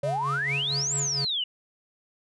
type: tone with tremolo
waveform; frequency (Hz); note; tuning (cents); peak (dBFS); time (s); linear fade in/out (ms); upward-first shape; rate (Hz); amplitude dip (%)
square; 140; C#3; +18; -30; 0.03-1.25; 5; sine; 4.4; 65
type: exponential two-way sweep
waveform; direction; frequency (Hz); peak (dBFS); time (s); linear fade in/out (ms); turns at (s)
sine; up then down; 550 to 7902 to 2856; -25; 0.03-1.44; 5; 0.95
effects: resampled to 24000 Hz